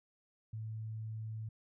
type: tone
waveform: sine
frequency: 110 Hz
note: A2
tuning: in tune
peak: -39 dBFS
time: 0.53-1.49 s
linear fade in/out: 5 ms
effects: none